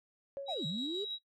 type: tone with exponential decay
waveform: sine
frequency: 554.4 Hz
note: C#5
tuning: in tune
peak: -35 dBFS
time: 0.37-0.93 s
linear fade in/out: 0 ms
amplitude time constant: 120 ms
type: tone with tremolo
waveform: sine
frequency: 3850 Hz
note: B7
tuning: 45 cents flat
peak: -35 dBFS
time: 0.46-1.19 s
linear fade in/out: 50 ms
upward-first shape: square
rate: 6.2 Hz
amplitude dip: 25%
type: linear two-way sweep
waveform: sine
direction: down then up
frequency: 824 to 142.1 to 430.8 Hz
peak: -35 dBFS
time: 0.48-1.05 s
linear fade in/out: 10 ms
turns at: 0.66 s
effects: noise-tail reverb RT60 0.1 s tail -19 dB re dry + tanh soft clip ceiling -28 dBFS